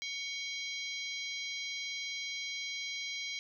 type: harmonic tone with a mistuned harmonic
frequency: 805 Hz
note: G5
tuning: 46 cents sharp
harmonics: 3 / 4 / 5 / 6 / 7 / 8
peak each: -40 / -43 / -43 / -49 / -47 / -52 dBFS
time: 0.02-3.39 s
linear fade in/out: 0 ms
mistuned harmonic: 3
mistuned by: -130 cents
effects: 12-bit